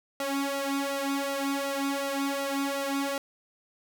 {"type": "tone with flanger", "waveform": "sawtooth", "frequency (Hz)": 277.2, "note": "C#4", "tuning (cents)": 0, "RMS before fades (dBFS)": -30, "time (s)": [0.2, 3.18], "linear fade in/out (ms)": 2, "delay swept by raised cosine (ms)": [1.5, 2.8], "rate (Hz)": 2.7, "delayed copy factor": 0.8, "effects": []}